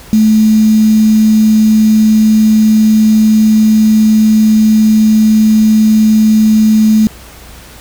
sine tone with quantisation, 217 Hz, A3, 24 cents flat, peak -4 dBFS, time 0.13-7.07 s, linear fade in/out 0 ms, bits 4, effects added 60 Hz sine -37 dBFS peak until 7.8 s + pink hiss -35 dBFS RMS until 7.8 s

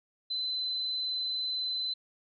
sine tone, 4039 Hz, B7, 38 cents sharp, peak -30 dBFS, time 0.3-1.94 s, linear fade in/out 10 ms, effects none

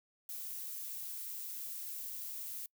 violet noise, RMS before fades -43 dBFS, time 0.29-2.66 s, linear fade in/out 2 ms, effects noise-tail reverb RT60 0.1 s tail -26 dB re dry

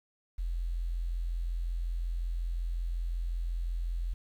sine tone with quantisation, 42.74 Hz, F1, 37 cents flat, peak -30 dBFS, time 0.38-4.14 s, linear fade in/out 10 ms, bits 10, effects none

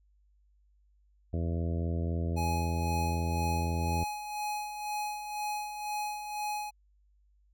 harmonic tone, 83.8 Hz, E2, 29 cents sharp, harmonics 1 / 2 / 3 / 4 / 5 / 6 / 7 / 8, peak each -30 / -36 / -40 / -42 / -44 / -46 / -47 / -48 dBFS, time 1.33-4.04 s, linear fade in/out 5 ms
square tone with tremolo, 839 Hz, G#5, 17 cents sharp, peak -32 dBFS, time 2.36-6.71 s, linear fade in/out 20 ms, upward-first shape sine, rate 2 Hz, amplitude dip 55%
effects added 50 Hz sine -63 dBFS peak until 7.53 s

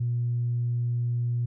sine tone, 120 Hz, B2, 49 cents flat, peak -23 dBFS, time 0-1.46 s, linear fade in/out 10 ms, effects tanh soft clip ceiling -19 dBFS

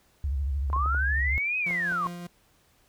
sine tone with vibrato, 69.3 Hz, C#2, in tune, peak -25 dBFS, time 0.24-1.38 s, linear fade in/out 0 ms, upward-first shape sine, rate 13 Hz, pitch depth 130 cents each way
clicks, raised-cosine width 1 ms, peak -27 dBFS, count 7, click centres 0.701 / 0.763 / 0.86 / 0.947 / 1.708 / 1.921 / 2.062 s
sine linear two-way sweep, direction up then down, 1025 to 2551 to 1048 Hz, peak -25 dBFS, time 0.73-2.07 s, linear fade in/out 0 ms, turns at 1.58 s
40% pulse tone with tremolo, 174.61 Hz, F3, in tune, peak -34 dBFS, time 1.66-2.27 s, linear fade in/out 5 ms, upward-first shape sine, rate 5.2 Hz, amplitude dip 25%
effects pink hiss -64 dBFS RMS until 2.88 s

